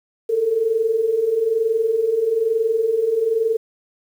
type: tone pair together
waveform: sine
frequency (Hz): 431.5 / 452.6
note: A4 / A4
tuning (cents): -34 / +49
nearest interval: minor second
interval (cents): 83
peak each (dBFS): -23 / -17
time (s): 0.29-3.57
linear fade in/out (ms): 10
effects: 8-bit